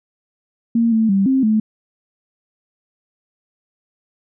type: tone with pitch steps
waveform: sine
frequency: 231.2 / 222.2 / 195.5 / 265.1 / 216.8 Hz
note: A#3 / A3 / G3 / C4 / A3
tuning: -14 / +17 / -4 / +23 / -25 cents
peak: -12 dBFS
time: 0.75-1.6 s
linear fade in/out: 5 ms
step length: 170 ms
effects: none